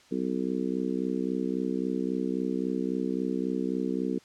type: harmonic tone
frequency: 63.7 Hz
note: C2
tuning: 46 cents flat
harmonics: 3 / 4 / 5 / 6 / 7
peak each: -33 / -31 / -33 / -35 / -36 dBFS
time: 0.11-4.19 s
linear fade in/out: 10 ms
effects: white hiss -57 dBFS RMS until 4.24 s + low-pass 6000 Hz 12 dB/octave